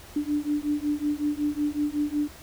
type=beating tone pair; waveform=sine; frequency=292.5 / 297.9 Hz; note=D4 / D4; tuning=-7 / +25 cents; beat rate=5.4 Hz; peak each=-27 dBFS; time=0.16-2.28 s; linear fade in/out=5 ms; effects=added 77 Hz sine -52 dBFS peak until 2.42 s + pink hiss -47 dBFS RMS until 2.42 s